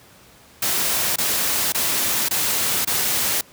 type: noise bursts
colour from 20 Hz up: white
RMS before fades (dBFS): -21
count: 5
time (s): 0.62-3.412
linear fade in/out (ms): 5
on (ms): 540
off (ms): 23
effects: pink hiss -49 dBFS RMS until 3.52 s + high-pass 60 Hz 12 dB/octave